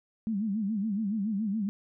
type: tone with vibrato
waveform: sine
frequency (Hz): 208.9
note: G#3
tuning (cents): +10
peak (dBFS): -27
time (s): 0.27-1.69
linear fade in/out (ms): 0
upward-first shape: sine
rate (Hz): 7.1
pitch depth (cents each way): 140
effects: none